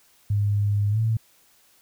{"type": "tone with pitch glide", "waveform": "sine", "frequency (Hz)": [102.5, 111.78], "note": ["G#2", "A2"], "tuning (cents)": [-22, 28], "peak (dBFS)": -19, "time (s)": [0.3, 1.17], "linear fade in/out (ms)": 5, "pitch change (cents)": 150, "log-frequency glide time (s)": [0.9, 0.99], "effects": ["white hiss -59 dBFS RMS until 1.81 s"]}